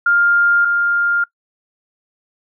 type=tone pair in turn; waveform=sine; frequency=1403 / 1403 Hz; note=F6 / F6; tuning=+8 / +8 cents; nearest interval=unison; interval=0 cents; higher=neither; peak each=-10 / -13 dBFS; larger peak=first; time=0.06-0.65 / 0.65-1.24 s; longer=neither; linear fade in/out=5 ms; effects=noise-tail reverb RT60 0.1 s tail -22 dB re dry